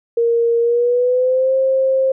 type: tone with pitch glide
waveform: sine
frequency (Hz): 466.6 to 529.8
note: A#4 to C5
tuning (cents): +2 to +22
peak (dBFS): -12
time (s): 0.17-2.12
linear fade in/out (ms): 5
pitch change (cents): +220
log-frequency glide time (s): 0.6-1.55
effects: none